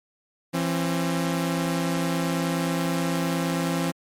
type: tone pair together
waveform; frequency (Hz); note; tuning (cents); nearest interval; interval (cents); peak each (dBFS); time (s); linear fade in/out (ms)
sawtooth; 168.89 / 267.9; E3 / C4; +42 / +41; minor sixth; 799; -21 / -23; 0.53-3.92; 20
effects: MP3 64 kbps